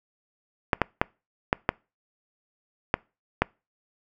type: clicks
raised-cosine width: 0.5 ms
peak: -4 dBFS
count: 7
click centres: 0.732 / 0.817 / 1.015 / 1.529 / 1.691 / 2.941 / 3.42 s
effects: noise-tail reverb RT60 0.3 s tail -26 dB re dry